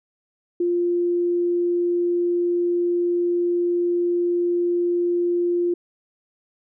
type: tone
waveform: sine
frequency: 349.2 Hz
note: F4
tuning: in tune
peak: -18 dBFS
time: 0.6-5.74 s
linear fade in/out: 5 ms
effects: none